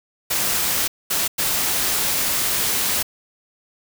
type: noise bursts at uneven times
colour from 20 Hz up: white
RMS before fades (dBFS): -21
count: 3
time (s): 0.3-0.88 / 1.1-1.28 / 1.38-3.03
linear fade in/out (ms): 10
effects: none